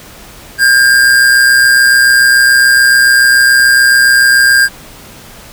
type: tone with amplitude modulation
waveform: square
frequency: 1604 Hz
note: G6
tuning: 39 cents sharp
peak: -3 dBFS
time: 0.58-4.69 s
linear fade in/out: 50 ms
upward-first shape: sine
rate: 127 Hz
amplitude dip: 45%
effects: pink hiss -34 dBFS RMS until 5.52 s